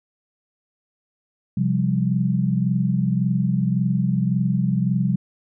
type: chord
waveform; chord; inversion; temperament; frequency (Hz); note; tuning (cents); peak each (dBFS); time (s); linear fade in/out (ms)
sine; C suspended fourth; none; just; 130.81 / 174.42 / 196.22; C3 / F3 / G3; 0 / -2 / +2; -22; 1.57-5.16; 5
effects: none